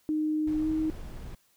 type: tone with pitch glide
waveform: sine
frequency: 307.8 to 313.9 Hz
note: D#4 to D#4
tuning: -19 to +15 cents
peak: -25 dBFS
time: 0.09-0.9 s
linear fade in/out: 0 ms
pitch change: +34 cents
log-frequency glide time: 0.58-0.68 s
type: noise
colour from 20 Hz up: brown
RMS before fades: -40 dBFS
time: 0.47-1.35 s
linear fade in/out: 5 ms
effects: white hiss -67 dBFS RMS until 1.56 s